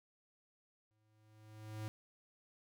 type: tone with exponential growth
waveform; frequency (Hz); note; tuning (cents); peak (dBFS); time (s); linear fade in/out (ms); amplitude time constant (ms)
square; 108; A2; -32; -40; 0.91-1.88; 0; 210
effects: none